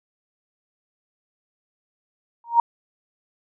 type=tone with exponential growth; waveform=sine; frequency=936 Hz; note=A#5; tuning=7 cents sharp; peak=-8 dBFS; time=2.44-2.6 s; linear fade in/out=2 ms; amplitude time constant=33 ms; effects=none